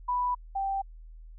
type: tone pair in turn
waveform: sine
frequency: 987.8 / 782.4 Hz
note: B5 / G5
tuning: 0 / -4 cents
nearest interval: major third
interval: 404 cents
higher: first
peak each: -25 / -27 dBFS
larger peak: first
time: 0.08-0.35 / 0.55-0.82 s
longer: neither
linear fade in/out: 10 ms
effects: added 40 Hz sine -44 dBFS peak until 1.38 s